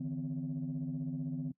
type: tone cluster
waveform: sine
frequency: 146.8 / 162.5 / 255.5 Hz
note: D3 / E3 / C4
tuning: 0 / -24 / -41 cents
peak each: -38 / -39 / -37 dBFS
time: 0-1.52 s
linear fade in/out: 10 ms
effects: noise-tail reverb RT60 0.1 s tail -23 dB re dry + tanh soft clip ceiling -29 dBFS